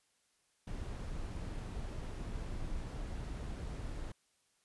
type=noise; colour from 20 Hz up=brown; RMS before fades=-41 dBFS; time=0.67-4.12 s; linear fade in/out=5 ms; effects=white hiss -75 dBFS RMS until 4.64 s + resampled to 24000 Hz